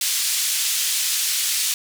white band-pass noise, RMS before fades -22 dBFS, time 0.01-1.74 s, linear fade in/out 2 ms, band 2800 to 9800 Hz, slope 12 dB/octave, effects none

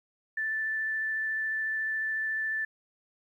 sine tone with vibrato, 1760 Hz, A6, in tune, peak -28 dBFS, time 0.37-2.65 s, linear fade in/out 5 ms, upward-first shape sine, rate 14 Hz, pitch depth 8 cents each way, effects 11-bit

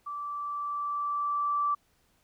sine tone with level ramp, 1164 Hz, D6, 16 cents flat, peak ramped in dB -34 to -24 dBFS, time 0.06-1.75 s, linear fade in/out 10 ms, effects pink hiss -69 dBFS RMS until 2.23 s

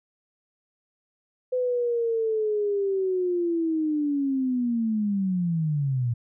sine linear sweep, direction down, 508 to 115.2 Hz, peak -22 dBFS, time 1.52-6.14 s, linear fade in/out 10 ms, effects none

